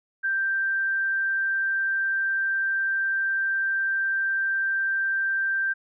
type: tone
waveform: sine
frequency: 1572 Hz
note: G6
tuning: 4 cents sharp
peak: -22 dBFS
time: 0.23-5.74 s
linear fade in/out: 20 ms
effects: none